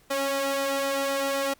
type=tone with flanger; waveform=sawtooth; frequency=275.2 Hz; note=C#4; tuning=12 cents flat; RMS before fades=-27 dBFS; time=0.1-1.54 s; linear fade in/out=10 ms; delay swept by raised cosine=1.6 to 2.1 ms; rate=3.9 Hz; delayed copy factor=+0.8; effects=pink hiss -60 dBFS RMS until 1.59 s